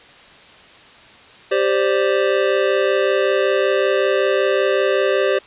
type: chord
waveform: square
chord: G suspended fourth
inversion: none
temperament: just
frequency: 392 / 522.7 / 588 Hz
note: G4 / C5 / D5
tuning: 0 / -2 / +2 cents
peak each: -19 / -20 / -21 dBFS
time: 1.51-5.39 s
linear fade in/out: 10 ms
effects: white hiss -44 dBFS RMS until 5.46 s + resampled to 8000 Hz